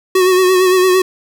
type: tone with vibrato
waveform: square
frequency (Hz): 370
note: F#4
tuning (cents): 0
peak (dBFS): -9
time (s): 0.15-1.02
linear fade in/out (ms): 5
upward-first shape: sine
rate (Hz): 8.8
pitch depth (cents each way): 37
effects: 8-bit